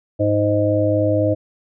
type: harmonic tone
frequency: 103.83 Hz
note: G#2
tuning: in tune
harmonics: 1 / 3 / 5 / 6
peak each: -20 / -20 / -20 / -20 dBFS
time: 0.19-1.35 s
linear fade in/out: 20 ms
effects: none